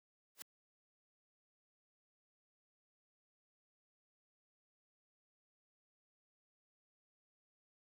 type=noise with exponential growth; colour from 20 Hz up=white; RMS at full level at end=-43 dBFS; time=0.35-0.42 s; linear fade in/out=0 ms; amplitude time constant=15 ms; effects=high-pass 200 Hz 12 dB/octave